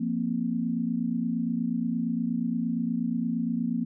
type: chord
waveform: sine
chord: F suspended fourth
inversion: none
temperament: equal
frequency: 174.61 / 233.1 / 261.6 Hz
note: F3 / Bb3 / C4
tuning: 0 / 0 / 0 cents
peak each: -32 / -27 / -32 dBFS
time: 0-3.85 s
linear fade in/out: 10 ms
effects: none